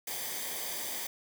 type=noise with comb filter; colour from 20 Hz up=white; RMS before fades=-37 dBFS; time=0.07-1.07 s; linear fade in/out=5 ms; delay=0.73 ms; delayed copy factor=-0.65; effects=none